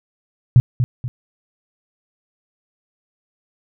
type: tone with echo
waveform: sine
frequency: 123.47 Hz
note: B2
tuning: in tune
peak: -5 dBFS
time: 0.56-0.6 s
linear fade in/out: 0 ms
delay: 240 ms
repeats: 2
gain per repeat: -8 dB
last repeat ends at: 1.08 s
effects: none